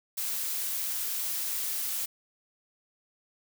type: noise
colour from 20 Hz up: blue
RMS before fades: -32 dBFS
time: 0.17-2.06 s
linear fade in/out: 10 ms
effects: none